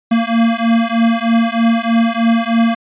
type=beating tone pair; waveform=square; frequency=228.2 / 231.4 Hz; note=A#3 / A#3; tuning=-37 / -13 cents; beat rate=3.2 Hz; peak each=-15 dBFS; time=0.11-2.75 s; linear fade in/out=10 ms; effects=resampled to 8000 Hz